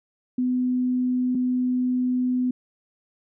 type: tone pair in turn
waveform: sine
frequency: 251.3 / 251.3 Hz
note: B3 / B3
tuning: +30 / +30 cents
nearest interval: unison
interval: 0 cents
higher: neither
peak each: -20 dBFS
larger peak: neither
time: 0.38-1.35 / 1.35-2.51 s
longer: second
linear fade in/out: 5 ms
effects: none